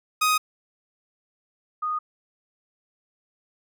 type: tone pair in turn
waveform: sawtooth / sine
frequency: 1251 / 1235.9 Hz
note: D#6 / D#6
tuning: +9 / -12 cents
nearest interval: unison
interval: 21 cents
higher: first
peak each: -15 / -24 dBFS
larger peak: first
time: 0.21-0.38 / 1.82-1.99 s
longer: neither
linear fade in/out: 10 ms
effects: none